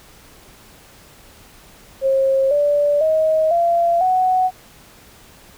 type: tone with pitch steps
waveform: sine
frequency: 537 / 582.2 / 631.3 / 684.4 / 742.1 Hz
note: C5 / D5 / D#5 / F5 / F#5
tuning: +45 / -15 / +25 / -35 / +5 cents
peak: -13 dBFS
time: 2.01-4.51 s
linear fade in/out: 50 ms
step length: 500 ms
effects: pink hiss -46 dBFS RMS until 5.57 s